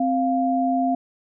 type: tone pair together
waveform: sine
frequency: 261.6 / 698.5 Hz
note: C4 / F5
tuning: 0 / 0 cents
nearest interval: octave + perfect fourth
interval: 1700 cents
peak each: -21 dBFS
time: 0-0.95 s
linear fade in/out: 5 ms
effects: none